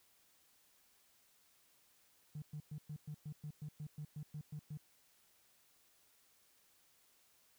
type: tone bursts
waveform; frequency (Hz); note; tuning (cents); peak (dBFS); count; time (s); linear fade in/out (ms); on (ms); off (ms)
triangle; 150; D3; +37; -39; 14; 2.35-4.774; 5; 71; 110
effects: tanh soft clip ceiling -40 dBFS + white hiss -71 dBFS RMS until 7.58 s